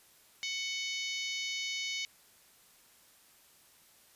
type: harmonic tone with a mistuned harmonic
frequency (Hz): 740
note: F#5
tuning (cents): 0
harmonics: 3 / 4 / 5 / 6 / 7 / 8 / 9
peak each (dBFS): -38 / -40 / -42 / -44 / -45 / -46 / -47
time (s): 0.43-2.05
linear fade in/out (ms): 0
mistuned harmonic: 4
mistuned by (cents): +26
effects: white hiss -62 dBFS RMS until 4.15 s + resampled to 32000 Hz